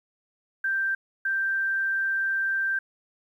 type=tone bursts at uneven times; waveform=sine; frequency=1571 Hz; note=G6; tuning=3 cents sharp; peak=-23 dBFS; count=2; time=0.64-0.95 / 1.25-2.79 s; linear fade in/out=5 ms; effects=10-bit